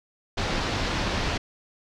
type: low-pass noise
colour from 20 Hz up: pink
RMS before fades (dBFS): -27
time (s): 0.37-1.38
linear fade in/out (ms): 10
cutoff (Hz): 5300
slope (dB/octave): 24
effects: none